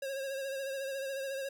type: tone with vibrato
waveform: square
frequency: 542 Hz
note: C#5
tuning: 39 cents flat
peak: -36 dBFS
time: 0.02-1.49 s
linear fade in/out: 5 ms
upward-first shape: sine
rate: 14 Hz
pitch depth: 39 cents each way
effects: none